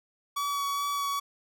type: tone with vibrato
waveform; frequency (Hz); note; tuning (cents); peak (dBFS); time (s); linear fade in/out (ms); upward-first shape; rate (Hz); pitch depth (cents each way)
45% pulse; 1135; C#6; +41; -28; 0.36-1.2; 10; sine; 2.4; 12
effects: none